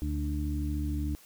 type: harmonic tone with a mistuned harmonic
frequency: 73.42 Hz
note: D2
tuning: in tune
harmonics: 1 / 2 / 3 / 4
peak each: -30 / -39 / -41 / -35 dBFS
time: 0.02-1.15 s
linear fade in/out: 0 ms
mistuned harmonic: 4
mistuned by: +16 cents
effects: white hiss -56 dBFS RMS until 1.25 s